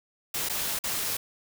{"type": "noise with dropouts", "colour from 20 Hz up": "white", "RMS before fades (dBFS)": -30, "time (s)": [0.34, 1.17], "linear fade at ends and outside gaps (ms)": 5, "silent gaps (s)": [[0.488, 0.496], [0.79, 0.838]], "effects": []}